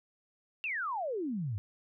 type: exponential sweep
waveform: sine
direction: down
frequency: 2794 to 93.5 Hz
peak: -32 dBFS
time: 0.64-1.58 s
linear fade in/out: 0 ms
effects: none